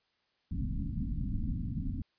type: low-pass noise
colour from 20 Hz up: pink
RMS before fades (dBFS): -34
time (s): 0.51-2.02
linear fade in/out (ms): 5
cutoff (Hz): 280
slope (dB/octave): 96
effects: white hiss -75 dBFS RMS until 2.18 s + resampled to 11025 Hz